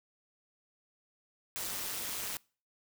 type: noise with amplitude modulation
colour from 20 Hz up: white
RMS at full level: -35 dBFS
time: 1.56-2.37 s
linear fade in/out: 0 ms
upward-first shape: sine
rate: 196 Hz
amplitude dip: 65%
effects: noise-tail reverb RT60 0.4 s tail -25 dB re dry